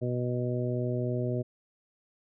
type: harmonic tone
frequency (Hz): 123.47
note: B2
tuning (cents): 0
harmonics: 1 / 2 / 3 / 4 / 5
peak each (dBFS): -30 / -35 / -34 / -38 / -37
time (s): 0.01-1.43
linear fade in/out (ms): 20
effects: none